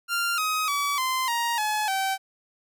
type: tone with pitch steps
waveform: sawtooth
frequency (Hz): 1391 / 1260.9 / 1143 / 1036.1 / 939.2 / 851.3 / 771.7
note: F6 / D#6 / D6 / C6 / A#5 / G#5 / G5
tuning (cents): -7 / +23 / -47 / -17 / +13 / +43 / -27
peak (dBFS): -20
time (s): 0.08-2.18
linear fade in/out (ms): 50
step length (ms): 300
effects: none